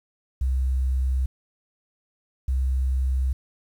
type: tone pair in turn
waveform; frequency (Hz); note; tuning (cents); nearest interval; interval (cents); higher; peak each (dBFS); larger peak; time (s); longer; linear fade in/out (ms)
sine; 64.9 / 65.17; C2 / C2; -13 / -6; unison; 7; second; -20; neither; 0.41-1.26 / 2.48-3.33; neither; 5
effects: 9-bit